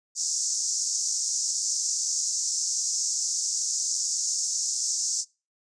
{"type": "band-pass noise", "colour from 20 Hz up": "white", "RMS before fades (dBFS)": -28, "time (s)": [0.15, 5.25], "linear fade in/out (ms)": 50, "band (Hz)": [5400, 7300], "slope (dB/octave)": 48, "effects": ["noise-tail reverb RT60 0.3 s tail -24 dB re dry", "resampled to 22050 Hz"]}